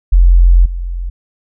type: tone with level steps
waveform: sine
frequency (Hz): 43.73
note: F1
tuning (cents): +3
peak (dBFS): -3 / -17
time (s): 0.12-1.1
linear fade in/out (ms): 10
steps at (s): 0.65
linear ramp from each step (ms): 10
effects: none